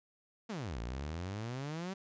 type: exponential two-way sweep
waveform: sawtooth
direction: down then up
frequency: 241.5 to 55 to 196.9 Hz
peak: -34 dBFS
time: 0.49-1.94 s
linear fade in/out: 10 ms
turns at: 0.79 s
effects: resampled to 16000 Hz